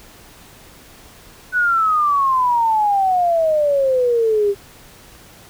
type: exponential sweep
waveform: sine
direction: down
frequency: 1500 to 394.8 Hz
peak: -13 dBFS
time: 1.52-4.55 s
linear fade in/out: 50 ms
effects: pink hiss -44 dBFS RMS until 5.49 s